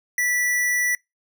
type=tone; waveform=square; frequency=1962 Hz; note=B6; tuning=12 cents flat; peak=-20 dBFS; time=0.18-0.95 s; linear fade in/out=2 ms; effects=noise-tail reverb RT60 0.2 s tail -25 dB re dry